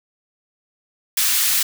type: high-pass noise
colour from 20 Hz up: white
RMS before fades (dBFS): -18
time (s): 1.17-1.63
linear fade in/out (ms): 5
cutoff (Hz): 1700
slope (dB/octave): 12
effects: none